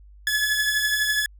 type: beating tone pair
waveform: sawtooth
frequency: 1706 / 1718 Hz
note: G#6 / A6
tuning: +46 / -42 cents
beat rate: 12 Hz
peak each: -18 / -24 dBFS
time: 0.27-1.26 s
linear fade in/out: 2 ms
effects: added 50 Hz sine -45 dBFS peak until 1.39 s